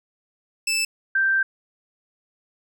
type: tone pair in turn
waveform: 20% pulse / sine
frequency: 2637 / 1568 Hz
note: E7 / G6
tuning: 0 / 0 cents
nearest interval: major sixth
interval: 900 cents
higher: first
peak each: -16 / -17 dBFS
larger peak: first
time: 0.67-0.85 / 1.15-1.43 s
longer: second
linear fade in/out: 5 ms
effects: none